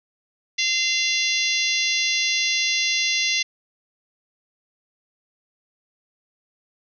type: harmonic tone with a mistuned harmonic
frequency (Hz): 689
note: F5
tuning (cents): -24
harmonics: 3 / 4 / 5 / 6 / 7 / 8 / 9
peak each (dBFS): -25 / -26 / -27 / -28 / -28 / -29 / -30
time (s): 0.58-3.43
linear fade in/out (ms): 10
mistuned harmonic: 8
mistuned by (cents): +25
effects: none